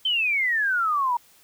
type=exponential sweep; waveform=sine; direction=down; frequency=3136 to 932.3 Hz; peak=-20 dBFS; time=0.05-1.17 s; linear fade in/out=5 ms; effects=white hiss -56 dBFS RMS until 1.43 s